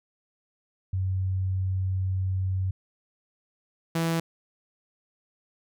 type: tone pair in turn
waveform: sine / sawtooth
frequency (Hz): 94.1 / 165.12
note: F#2 / E3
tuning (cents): +30 / +3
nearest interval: minor seventh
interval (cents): 973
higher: second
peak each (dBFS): -24 / -20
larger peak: second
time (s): 0.93-2.71 / 3.95-4.2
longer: first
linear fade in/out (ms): 5
effects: none